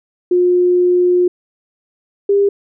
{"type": "tone pair in turn", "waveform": "sine", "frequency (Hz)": [357.6, 401], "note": ["F4", "G4"], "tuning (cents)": [41, 39], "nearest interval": "major second", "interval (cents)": 198, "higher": "second", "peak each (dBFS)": -9, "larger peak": "neither", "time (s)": [[0.31, 1.28], [2.29, 2.49]], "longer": "first", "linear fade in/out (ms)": 5, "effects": []}